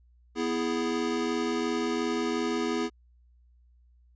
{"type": "chord", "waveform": "square", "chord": "E major", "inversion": "second", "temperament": "equal", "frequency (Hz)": [246.9, 329.6, 415.3], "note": ["B3", "E4", "G#4"], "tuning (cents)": [0, 0, 0], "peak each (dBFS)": -32, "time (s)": [0.35, 2.9], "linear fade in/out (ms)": 50, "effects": ["added 60 Hz sine -57 dBFS peak until 4.15 s", "resampled to 16000 Hz"]}